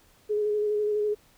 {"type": "tone with vibrato", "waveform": "sine", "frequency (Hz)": 420, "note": "G#4", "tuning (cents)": 19, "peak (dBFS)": -23, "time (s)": [0.29, 1.15], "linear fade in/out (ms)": 20, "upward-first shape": "square", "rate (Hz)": 12, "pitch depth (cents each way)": 17, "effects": ["pink hiss -60 dBFS RMS until 1.37 s"]}